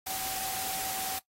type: tone in noise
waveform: sine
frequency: 763 Hz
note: G5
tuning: 47 cents flat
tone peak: -39 dBFS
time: 0.06-1.19 s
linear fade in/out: 10 ms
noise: white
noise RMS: -35 dBFS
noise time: 0.06-1.19 s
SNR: -7 dB
effects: noise-tail reverb RT60 0.1 s tail -18 dB re dry + AAC 48 kbps